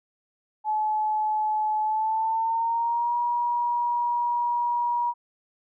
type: tone with pitch glide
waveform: sine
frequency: 858 to 957.5 Hz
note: A5 to A#5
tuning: -44 to +46 cents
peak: -22 dBFS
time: 0.64-5.14 s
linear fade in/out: 50 ms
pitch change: +190 cents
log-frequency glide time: 1.82-3.16 s
effects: none